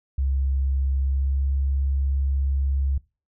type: tone with pitch glide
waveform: sine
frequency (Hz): 67.5 to 68.4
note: C#2 to C#2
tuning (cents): -45 to -23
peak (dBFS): -20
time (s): 0.18-2.98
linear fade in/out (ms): 5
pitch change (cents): +22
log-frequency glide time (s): 1.03-1.46
effects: noise-tail reverb RT60 0.3 s tail -22 dB re dry